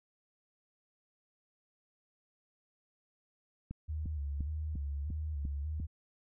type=click train; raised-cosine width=5 ms; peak=-28 dBFS; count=7; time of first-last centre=3.71-5.801 s; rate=2.87 Hz
type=tone with vibrato; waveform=sine; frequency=74 Hz; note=D2; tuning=14 cents sharp; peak=-34 dBFS; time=3.88-5.87 s; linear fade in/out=20 ms; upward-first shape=square; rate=1.7 Hz; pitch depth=72 cents each way
effects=none